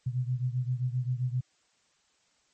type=beating tone pair; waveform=sine; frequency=123.47 / 131.07 Hz; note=B2 / C3; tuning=0 / +3 cents; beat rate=7.6 Hz; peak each=-29 / -32 dBFS; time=0.06-1.41 s; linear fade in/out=10 ms; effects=white hiss -69 dBFS RMS until 2.53 s + MP3 32 kbps